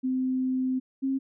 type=tone pair in turn; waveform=sine; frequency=258.3 / 268 Hz; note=C4 / C4; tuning=-22 / +42 cents; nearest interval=minor second; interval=64 cents; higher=second; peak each=-24 dBFS; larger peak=neither; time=0.03-0.8 / 1.02-1.19 s; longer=first; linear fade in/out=20 ms; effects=none